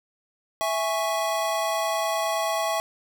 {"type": "chord", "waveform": "square", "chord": "C# minor", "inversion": "first", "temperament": "equal", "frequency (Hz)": [659.3, 830.6, 1108.7], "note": ["E5", "G#5", "C#6"], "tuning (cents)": [0, 0, 0], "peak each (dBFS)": [-27, -30, -30], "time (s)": [0.61, 2.8], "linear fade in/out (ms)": 0, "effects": []}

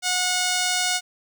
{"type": "tone with notch filter", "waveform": "5% pulse", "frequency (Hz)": 728, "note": "F#5", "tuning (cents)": -28, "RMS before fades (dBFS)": -23, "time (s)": [0.02, 1.01], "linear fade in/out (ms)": 50, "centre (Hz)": 12000, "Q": 1.8, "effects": []}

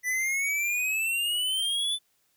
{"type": "exponential sweep", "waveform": "square", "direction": "up", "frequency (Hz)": [1973, 3520], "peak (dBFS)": -26, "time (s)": [0.03, 1.99], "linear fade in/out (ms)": 50, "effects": ["white hiss -70 dBFS RMS until 2.36 s"]}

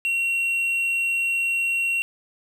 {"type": "tone", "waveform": "triangle", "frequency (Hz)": 2738, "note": "F7", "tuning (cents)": -35, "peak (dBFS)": -19, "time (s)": [0.05, 2.02], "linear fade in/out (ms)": 0, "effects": []}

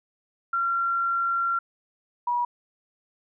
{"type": "tone pair in turn", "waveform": "sine", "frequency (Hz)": [1372, 965.7], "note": ["F6", "B5"], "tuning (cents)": [-31, -39], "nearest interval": "tritone", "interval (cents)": 608, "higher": "first", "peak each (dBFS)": -22, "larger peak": "neither", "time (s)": [[0.53, 1.59], [2.27, 2.45]], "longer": "first", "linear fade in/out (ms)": 5, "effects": []}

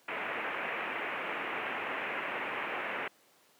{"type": "low-pass noise", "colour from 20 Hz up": "white", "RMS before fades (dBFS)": -36, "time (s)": [0.08, 3.08], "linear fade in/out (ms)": 5, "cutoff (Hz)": 2600, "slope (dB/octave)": 48, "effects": ["pink hiss -64 dBFS RMS until 3.59 s", "high-pass 300 Hz 12 dB/octave"]}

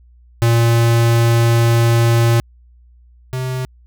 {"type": "tone pair in turn", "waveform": "square", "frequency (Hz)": [116.54, 128.86], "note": ["A#2", "C3"], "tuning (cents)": [0, -26], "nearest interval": "major second", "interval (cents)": 174, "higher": "second", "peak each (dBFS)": [-11, -20], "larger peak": "first", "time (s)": [[0.42, 2.4], [3.33, 3.65]], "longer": "first", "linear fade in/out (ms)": 0, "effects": ["added 60 Hz sine -44 dBFS peak until 3.86 s"]}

